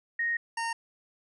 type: tone pair in turn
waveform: sine / 25% pulse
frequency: 1864.7 / 919.5 Hz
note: A#6 / A#5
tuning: 0 / -24 cents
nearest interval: octave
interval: 1224 cents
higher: first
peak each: -26 dBFS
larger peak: neither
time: 0.19-0.37 / 0.57-0.73 s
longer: first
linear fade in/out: 5 ms
effects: resampled to 24000 Hz